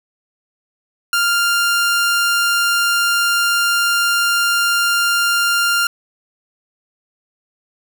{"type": "tone", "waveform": "sawtooth", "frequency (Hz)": 1396.9, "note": "F6", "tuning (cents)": 0, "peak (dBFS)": -10, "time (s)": [1.13, 5.87], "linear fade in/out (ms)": 2, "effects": []}